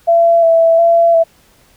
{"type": "tone with vibrato", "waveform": "sine", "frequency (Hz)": 668, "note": "E5", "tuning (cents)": 23, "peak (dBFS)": -6, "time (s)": [0.07, 1.24], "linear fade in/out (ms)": 20, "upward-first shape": "square", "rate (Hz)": 1.4, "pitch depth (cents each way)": 19, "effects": ["pink hiss -50 dBFS RMS until 1.76 s"]}